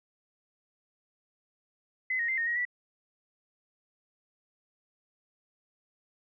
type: tone with pitch steps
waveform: sine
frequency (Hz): 2034 / 1869 / 2082 / 1849 / 1890 / 1958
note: C7 / A#6 / C7 / A#6 / A#6 / B6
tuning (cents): -50 / +4 / -9 / -15 / +23 / -15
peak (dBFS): -27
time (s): 2.1-2.652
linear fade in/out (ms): 5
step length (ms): 92
effects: none